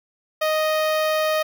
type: tone with notch filter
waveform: sawtooth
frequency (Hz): 622.3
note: D#5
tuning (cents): 0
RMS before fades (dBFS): -21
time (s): 0.41-1.43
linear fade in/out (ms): 10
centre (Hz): 7900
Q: 1
effects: none